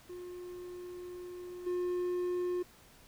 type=tone with level steps; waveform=triangle; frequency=357.5 Hz; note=F4; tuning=41 cents sharp; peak=-40 / -29 dBFS; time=0.09-2.63 s; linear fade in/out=10 ms; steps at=1.66 s; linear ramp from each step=10 ms; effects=pink hiss -59 dBFS RMS until 3.07 s